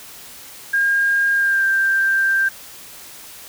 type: tone with pitch glide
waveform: sine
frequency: 1615 to 1577.2 Hz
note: G#6 to G6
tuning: -49 to +10 cents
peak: -14 dBFS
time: 0.73-2.49 s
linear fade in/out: 10 ms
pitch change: -41 cents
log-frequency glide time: 1.34-1.67 s
effects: white hiss -39 dBFS RMS until 3.48 s